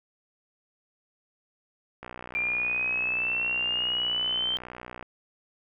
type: click train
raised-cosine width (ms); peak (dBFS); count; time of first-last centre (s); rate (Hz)
0.5; -24; 185; 2.03-5.027; 61.4
type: exponential sweep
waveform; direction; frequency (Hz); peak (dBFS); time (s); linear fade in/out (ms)
sine; up; 2371 to 3136; -25; 2.35-4.57; 0
effects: none